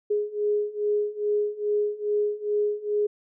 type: beating tone pair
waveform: sine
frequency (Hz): 415.3 / 417.7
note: G#4 / G#4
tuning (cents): 0 / +10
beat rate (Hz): 2.4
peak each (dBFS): -27 / -25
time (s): 0.1-3.07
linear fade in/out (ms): 10
effects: none